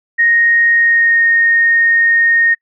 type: tone with pitch glide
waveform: sine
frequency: 1864.7 to 1850.8 Hz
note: A#6 to A#6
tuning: 0 to -13 cents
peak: -8 dBFS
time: 0.18-2.55 s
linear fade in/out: 20 ms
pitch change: -13 cents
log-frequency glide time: 0.73-1.23 s
effects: noise-tail reverb RT60 0.1 s tail -25 dB re dry